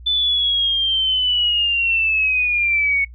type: linear sweep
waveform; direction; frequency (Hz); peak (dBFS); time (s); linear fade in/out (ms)
sine; down; 3520 to 2207; -15; 0.06-3.05; 10
effects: noise-tail reverb RT60 0.1 s tail -22 dB re dry + added 60 Hz sine -36 dBFS peak until 3.14 s